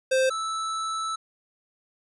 square tone pair in turn, 523 / 1314.2 Hz, C5 / E6, -1 / -6 cents, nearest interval octave + major third, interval 1595 cents, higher second, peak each -20 / -28 dBFS, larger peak first, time 0.11-0.3 / 0.3-1.16 s, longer second, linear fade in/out 10 ms, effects resampled to 24000 Hz

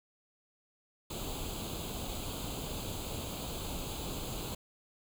pink noise with comb filter, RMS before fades -39 dBFS, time 1.1-4.55 s, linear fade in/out 5 ms, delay 0.27 ms, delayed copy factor +0.8, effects none

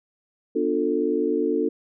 sine chord, B half-diminished seventh, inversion none, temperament just, 246.9 / 296.3 / 355.6 / 444.5 Hz, B3 / D4 / F4 / A4, 0 / +15 / +31 / +18 cents, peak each -29 / -25 / -26 / -24 dBFS, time 0.55-1.69 s, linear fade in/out 10 ms, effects none

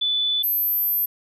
sine tone pair in turn, 3484 / 12301 Hz, A7 / G9, -18 / -34 cents, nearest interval octave + minor seventh, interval 2184 cents, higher second, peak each -19 dBFS, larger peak neither, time 0.01-0.43 / 0.43-1.06 s, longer second, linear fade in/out 10 ms, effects none

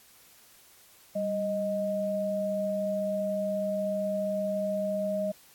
sine tone pair together, 196.01 / 622.3 Hz, G3 / D#5, 0 / 0 cents, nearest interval octave + minor sixth, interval 2000 cents, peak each -33 / -28 dBFS, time 1.15-5.32 s, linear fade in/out 10 ms, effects white hiss -57 dBFS RMS until 5.54 s + AAC 64 kbps

